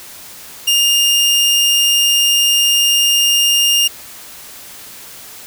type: tone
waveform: sawtooth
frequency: 2820 Hz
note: F7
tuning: 16 cents sharp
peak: -7 dBFS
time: 0.67-3.88 s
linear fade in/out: 10 ms
effects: white hiss -35 dBFS RMS until 5.46 s